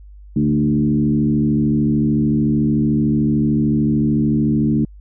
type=tone with frequency modulation; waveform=sine; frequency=222.2 Hz; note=A3; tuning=17 cents sharp; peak=-13 dBFS; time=0.36-4.85 s; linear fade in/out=5 ms; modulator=73.5 Hz; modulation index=1.2; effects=added 50 Hz sine -37 dBFS peak until 5 s